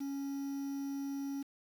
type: tone with quantisation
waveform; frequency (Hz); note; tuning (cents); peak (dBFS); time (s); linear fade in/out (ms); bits
triangle; 277.2; C#4; 0; -34; 0-1.43; 10; 9
effects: none